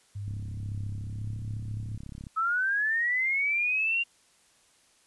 sine tone with pitch glide, 100.9 to 106.9 Hz, G#2 to A2, -49 to -49 cents, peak -33 dBFS, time 0.15-1.97 s, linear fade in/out 10 ms, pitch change +100 cents, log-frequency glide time 0.99-1.3 s
click train, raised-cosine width 5 ms, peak -29 dBFS, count 69, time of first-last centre 0.28-2.268 s, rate 34.2 Hz
sine linear sweep, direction up, 1285 to 2794 Hz, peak -24 dBFS, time 2.36-4.04 s, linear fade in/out 20 ms
effects white hiss -63 dBFS RMS until 5.06 s + resampled to 24000 Hz

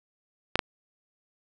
clicks, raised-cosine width 0.3 ms, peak -6 dBFS, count 2, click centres 0.556 / 0.592 s, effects none

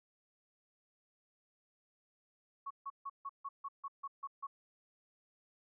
sine tone bursts, 1108.7 Hz, C#6, in tune, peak -39 dBFS, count 10, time 2.66-4.47 s, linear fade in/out 10 ms, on 46 ms, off 150 ms, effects none

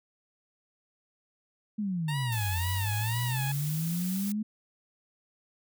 sine exponential two-way sweep, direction down then up, 218.1 to 87.31 to 218.1 Hz, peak -28 dBFS, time 1.78-4.43 s, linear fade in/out 10 ms, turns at 2.57 s
15% pulse tone with vibrato, 901 Hz, A5, 41 cents sharp, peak -28 dBFS, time 2.08-3.52 s, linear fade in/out 5 ms, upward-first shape sine, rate 2 Hz, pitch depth 140 cents each way
blue noise, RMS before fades -39 dBFS, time 2.32-4.32 s, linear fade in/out 2 ms
effects none

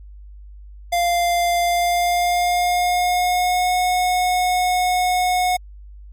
square tone with pitch glide, 696 to 727.7 Hz, F5 to F#5, -6 to -29 cents, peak -17 dBFS, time 0.92-5.57 s, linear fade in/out 10 ms, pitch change +77 cents, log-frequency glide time 1.62-3.74 s, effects added 50 Hz sine -37 dBFS peak until 6.12 s + Opus 48 kbps

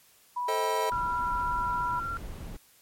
sine tone, 981 Hz, B5, 12 cents flat, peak -28 dBFS, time 0.36-2 s, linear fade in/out 10 ms
square chord, A half-diminished seventh, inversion none, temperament just, 440 / 528 / 633.6 / 792 Hz, A4 / C5 / Eb5 / G5, 0 / +16 / +31 / +18 cents, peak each -32 / -37 / -34 / -38 dBFS, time 0.48-0.9 s, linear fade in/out 5 ms
brown noise, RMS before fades -39 dBFS, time 0.91-2.57 s, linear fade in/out 10 ms
sine tone with vibrato, 1372 Hz, F6, 31 cents flat, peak -31 dBFS, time 0.92-2.17 s, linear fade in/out 0 ms, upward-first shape square, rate 17 Hz, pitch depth 12 cents each way
effects white hiss -60 dBFS RMS until 2.81 s + MP3 64 kbps

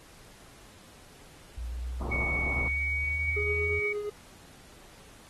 sine exponential sweep, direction up, 58.27 to 83 Hz, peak -32 dBFS, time 1.57-3.8 s, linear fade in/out 10 ms
pink low-pass noise, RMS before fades -37 dBFS, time 2.01-2.68 s, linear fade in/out 0 ms, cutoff 1300 Hz, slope 96 dB/octave
sine tone with pitch glide, 2228 to 2249 Hz, C#7 to C#7, +8 to +24 cents, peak -28 dBFS, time 2.11-3.93 s, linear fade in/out 10 ms, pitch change +16 cents, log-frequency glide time 2.59-2.82 s
triangle tone with tremolo, 415.3 Hz, G#4, in tune, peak -27 dBFS, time 3.36-4.1 s, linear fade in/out 10 ms, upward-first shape triangle, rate 8.6 Hz, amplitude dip 50%
effects pink hiss -54 dBFS RMS until 5.29 s + AAC 32 kbps

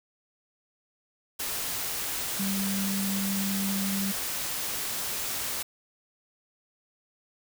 sine tone in noise, 196 Hz, G3, in tune, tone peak -28 dBFS, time 2.39-4.12 s, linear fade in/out 10 ms, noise white, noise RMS -32 dBFS, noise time 1.39-5.63 s, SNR +1 dB, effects none

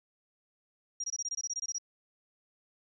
sine tone bursts, 5700 Hz, F8, 34 cents sharp, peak -32 dBFS, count 13, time 1-1.784 s, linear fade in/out 5 ms, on 40 ms, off 22 ms, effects 12-bit

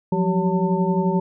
sine tone cluster, 175.6 / 187.1 / 384.8 / 561 / 898 Hz, F3 / F#3 / G4 / C#5 / A5, +10 / +20 / -32 / +21 / +35 cents, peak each -21 / -23 / -24 / -30 / -26 dBFS, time 0.12-1.2 s, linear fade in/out 5 ms, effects none

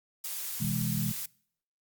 blue noise, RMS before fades -36 dBFS, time 0.24-1.26 s, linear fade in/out 5 ms
sine chord, C augmented, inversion none, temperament equal with one note detuned, 127.97 / 164.81 / 207.7 Hz, C3 / E3 / G#3, -38 / 0 / 0 cents, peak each -33 dBFS, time 0.6-1.12 s, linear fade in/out 10 ms
effects noise-tail reverb RT60 0.6 s tail -24 dB re dry + Opus 48 kbps

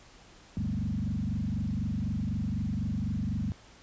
sine tone with frequency modulation, 151 Hz, D3, 48 cents sharp, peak -28 dBFS, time 0.57-3.52 s, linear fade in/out 0 ms, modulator 24 Hz, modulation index 3.5, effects pink hiss -55 dBFS RMS until 3.82 s + resampled to 16000 Hz

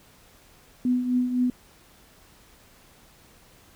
sine tone with tremolo, 249.2 Hz, B3, 16 cents sharp, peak -18 dBFS, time 0.85-1.5 s, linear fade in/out 2 ms, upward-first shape triangle, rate 3.9 Hz, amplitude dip 65%, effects pink hiss -55 dBFS RMS until 3.75 s

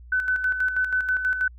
sine tone with tremolo, 1509 Hz, F#6, 34 cents sharp, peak -19 dBFS, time 0.12-1.48 s, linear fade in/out 5 ms, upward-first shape square, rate 6.2 Hz, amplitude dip 55%, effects added 60 Hz sine -42 dBFS peak until 1.58 s

